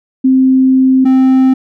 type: tone pair in turn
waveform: sine / triangle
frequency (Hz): 261.6 / 261.6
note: C4 / C4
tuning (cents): 0 / 0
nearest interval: unison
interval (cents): 0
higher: neither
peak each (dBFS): -5 / -3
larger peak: second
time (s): 0.24-1.05 / 1.05-1.54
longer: first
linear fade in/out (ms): 10
effects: none